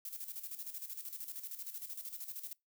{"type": "noise with tremolo", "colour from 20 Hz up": "violet", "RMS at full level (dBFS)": -43, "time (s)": [0.05, 2.53], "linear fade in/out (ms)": 2, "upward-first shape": "square", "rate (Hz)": 13, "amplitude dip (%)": 65, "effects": ["noise-tail reverb RT60 0.2 s tail -24 dB re dry"]}